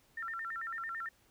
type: tone with vibrato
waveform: sine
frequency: 1568 Hz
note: G6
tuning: in tune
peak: -37 dBFS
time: 0.17-1.09 s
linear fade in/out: 5 ms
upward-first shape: square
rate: 9 Hz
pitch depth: 250 cents each way
effects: pink hiss -68 dBFS RMS until 1.3 s